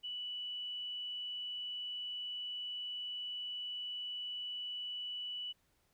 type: tone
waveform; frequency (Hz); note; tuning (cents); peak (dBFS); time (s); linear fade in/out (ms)
sine; 2960; F#7; 0; -39; 0.03-5.53; 20
effects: pink hiss -75 dBFS RMS until 5.93 s